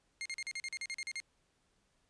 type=tone bursts; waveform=sawtooth; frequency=2127 Hz; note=C7; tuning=28 cents sharp; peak=-34 dBFS; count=12; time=0.21-1.201 s; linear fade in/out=0 ms; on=45 ms; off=41 ms; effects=pink hiss -75 dBFS RMS until 2.09 s + resampled to 22050 Hz